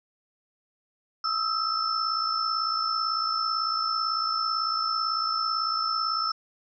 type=tone cluster; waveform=sine; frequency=1276 / 1334 / 5300 Hz; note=D#6 / E6 / E8; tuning=+43 / +20 / +9 cents; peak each=-29 dBFS; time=1.24-6.32 s; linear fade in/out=5 ms; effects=none